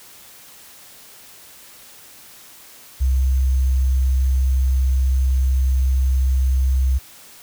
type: tone with sample-and-hold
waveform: sine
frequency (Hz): 65.41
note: C2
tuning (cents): 0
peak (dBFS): -14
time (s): 3-6.99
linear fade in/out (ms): 20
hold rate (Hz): 6300
effects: white hiss -44 dBFS RMS until 7.42 s